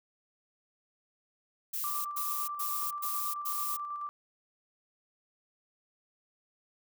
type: noise bursts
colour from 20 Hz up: violet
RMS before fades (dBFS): -35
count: 5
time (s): 1.73-3.77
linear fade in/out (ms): 10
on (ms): 320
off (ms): 110
type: tone with tremolo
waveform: sine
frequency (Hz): 1174.7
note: D6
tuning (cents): 0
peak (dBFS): -34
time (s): 1.84-4.09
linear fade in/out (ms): 0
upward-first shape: square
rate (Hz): 9.2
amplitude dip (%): 30
effects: none